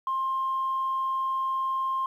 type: tone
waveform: sine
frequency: 1059 Hz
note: C6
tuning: 21 cents sharp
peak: -24 dBFS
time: 0.07-2.06 s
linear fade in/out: 2 ms
effects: tanh soft clip ceiling -21 dBFS + 10-bit